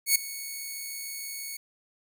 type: tone with ADSR envelope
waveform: 5% pulse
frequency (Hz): 2217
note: C#7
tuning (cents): 0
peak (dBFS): -7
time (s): 0.06-1.57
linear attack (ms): 95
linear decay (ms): 4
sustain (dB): -18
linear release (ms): 6
effects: none